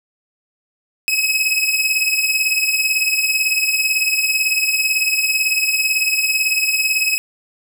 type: beating tone pair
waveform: sawtooth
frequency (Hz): 2548 / 2566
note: D#7 / E7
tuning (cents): +41 / -47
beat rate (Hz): 18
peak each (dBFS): -15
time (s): 1.08-7.18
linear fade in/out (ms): 0
effects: none